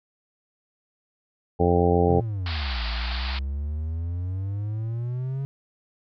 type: harmonic tone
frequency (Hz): 87.4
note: F2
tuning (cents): +2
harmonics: 1 / 2 / 3 / 4 / 5 / 6 / 7 / 8 / 9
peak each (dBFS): -23 / -25 / -28 / -27 / -22 / -29 / -32 / -33 / -26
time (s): 1.59-2.21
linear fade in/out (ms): 20
type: exponential two-way sweep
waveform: triangle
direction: down then up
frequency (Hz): 138.59 to 55 to 138.59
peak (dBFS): -24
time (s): 2.09-5.45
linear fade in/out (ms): 0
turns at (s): 2.84
type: band-pass noise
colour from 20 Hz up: white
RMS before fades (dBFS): -34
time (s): 2.46-3.39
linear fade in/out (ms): 2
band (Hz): 640 to 4800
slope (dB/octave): 96
effects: none